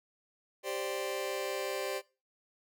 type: chord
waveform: sawtooth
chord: G suspended fourth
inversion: none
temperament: just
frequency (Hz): 392 / 522.7 / 588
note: G4 / C5 / D5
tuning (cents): 0 / -2 / +2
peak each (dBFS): -34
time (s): 0.63-2.02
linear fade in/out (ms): 50
effects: noise-tail reverb RT60 0.3 s tail -20 dB re dry